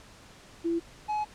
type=tone pair in turn; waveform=sine / triangle; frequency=336.1 / 846.9 Hz; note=E4 / G#5; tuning=+34 / +34 cents; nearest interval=octave + major third; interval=1600 cents; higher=second; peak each=-25 / -25 dBFS; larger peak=neither; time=0.64-0.8 / 1.08-1.25 s; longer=second; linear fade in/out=20 ms; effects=pink hiss -52 dBFS RMS until 1.34 s + low-pass 8000 Hz 12 dB/octave